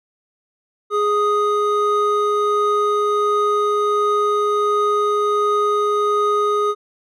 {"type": "tone pair together", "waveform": "triangle", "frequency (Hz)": [415.3, 1244.5], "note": ["G#4", "D#6"], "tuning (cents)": [0, 0], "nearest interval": "octave + perfect fifth", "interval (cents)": 1900, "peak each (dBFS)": -16, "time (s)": [0.9, 6.75], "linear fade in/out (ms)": 50, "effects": []}